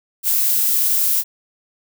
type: noise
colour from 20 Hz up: violet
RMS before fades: -17 dBFS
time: 0.23-1.24 s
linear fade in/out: 50 ms
effects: none